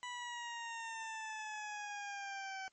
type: exponential sweep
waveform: 20% pulse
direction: down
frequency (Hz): 987.8 to 763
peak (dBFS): -37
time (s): 0.03-2.68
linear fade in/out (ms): 0
effects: white hiss -75 dBFS RMS until 2.72 s + MP3 32 kbps